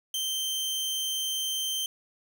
sawtooth tone, 3125 Hz, G7, 6 cents flat, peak -25 dBFS, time 0.14-1.86 s, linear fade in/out 2 ms, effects none

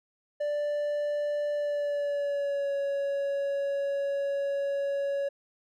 triangle tone with pitch glide, 587.3 to 559.5 Hz, D5 to C#5, 0 to +16 cents, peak -25 dBFS, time 0.4-5.29 s, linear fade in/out 10 ms, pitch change -84 cents, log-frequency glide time 1.54-2.73 s, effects none

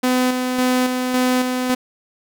sawtooth tone with tremolo, 252.9 Hz, B3, 41 cents sharp, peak -11 dBFS, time 0.03-1.75 s, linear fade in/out 10 ms, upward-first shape square, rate 1.8 Hz, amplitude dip 40%, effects none

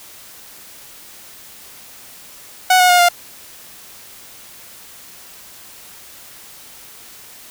sawtooth tone with pitch steps, 740 / 726.9 / 714 / 701.3 Hz, F#5 / F#5 / F5 / F5, 0 / -31 / +38 / +7 cents, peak -5 dBFS, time 2.7-3.088 s, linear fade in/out 5 ms, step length 97 ms, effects white hiss -40 dBFS RMS until 7.5 s

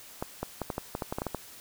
clicks, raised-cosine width 1 ms, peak -17 dBFS, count 12, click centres 0.225 / 0.43 / 0.617 / 0.702 / 0.781 / 0.951 / 1.022 / 1.125 / 1.185 / 1.219 / 1.267 / 1.347 s, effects white hiss -49 dBFS RMS until 1.6 s

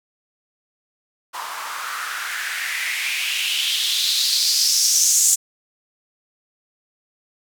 blue noise with band-pass filter sweep, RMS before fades -21 dBFS, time 1.33-5.36 s, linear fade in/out 20 ms, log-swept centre 960 to 7300 Hz, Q 4.2, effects none

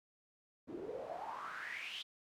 pink noise with band-pass filter sweep, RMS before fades -45 dBFS, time 0.67-2.03 s, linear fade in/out 20 ms, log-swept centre 300 to 3400 Hz, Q 6.7, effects none

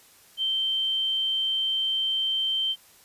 sine tone, 3120 Hz, G7, 9 cents flat, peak -23 dBFS, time 0.37-2.76 s, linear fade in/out 50 ms, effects white hiss -55 dBFS RMS until 3.04 s + resampled to 32000 Hz

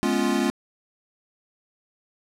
square chord, C# dominant seventh, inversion second, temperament equal with one note detuned, 210.3 / 246.9 / 277.2 / 349.2 Hz, G#3 / B3 / C#4 / E#4, +22 / 0 / 0 / 0 cents, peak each -27 dBFS, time 0.03-0.5 s, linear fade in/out 0 ms, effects low-pass 11000 Hz 12 dB/octave

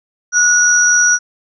sine tone pair together, 1452 / 5808 Hz, F#6 / F#8, -33 / -33 cents, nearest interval 2 octaves, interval 2400 cents, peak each -11 dBFS, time 0.32-1.19 s, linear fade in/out 50 ms, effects none

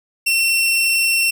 sawtooth tone, 2711 Hz, E7, 48 cents sharp, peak -11 dBFS, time 0.26-1.31 s, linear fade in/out 10 ms, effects none

